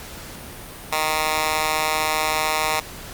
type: tone with high-pass filter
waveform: 10% pulse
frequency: 155.56 Hz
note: D#3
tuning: in tune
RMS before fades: -22 dBFS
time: 0.92-2.8 s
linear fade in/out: 5 ms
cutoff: 1000 Hz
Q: 0.94
effects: pink hiss -37 dBFS RMS until 3.13 s + Opus 48 kbps